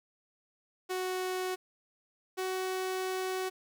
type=tone pair in turn; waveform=sawtooth; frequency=370 / 374.1 Hz; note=F#4 / F#4; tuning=0 / +19 cents; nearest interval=unison; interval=19 cents; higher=second; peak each=-28 dBFS; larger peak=neither; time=0.89-1.56 / 2.37-3.5 s; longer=second; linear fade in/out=20 ms; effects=10-bit